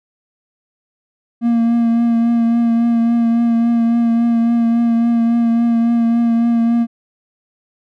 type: tone with vibrato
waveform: triangle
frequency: 232.8 Hz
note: A#3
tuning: 2 cents flat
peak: -9 dBFS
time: 1.41-6.87 s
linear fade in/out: 50 ms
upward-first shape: triangle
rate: 3.6 Hz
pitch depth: 24 cents each way
effects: none